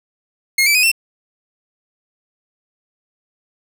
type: tone with pitch steps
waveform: sawtooth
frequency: 2150 / 2318 / 2498 / 2693 Hz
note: C7 / D7 / D#7 / E7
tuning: +47 / -23 / +6 / +36 cents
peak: -8 dBFS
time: 0.58-0.916 s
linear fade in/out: 5 ms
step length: 84 ms
effects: none